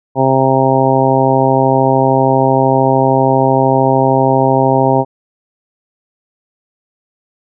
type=harmonic tone; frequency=133 Hz; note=C3; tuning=29 cents sharp; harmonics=1 / 2 / 3 / 4 / 5 / 6 / 7; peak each=-16 / -16 / -16 / -16 / -16 / -16 / -16 dBFS; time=0.15-5.05 s; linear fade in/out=50 ms; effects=none